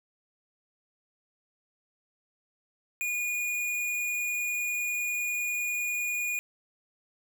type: tone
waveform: square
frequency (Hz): 2445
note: D#7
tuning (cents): -31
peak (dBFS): -29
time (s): 3.01-6.39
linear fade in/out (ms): 0
effects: none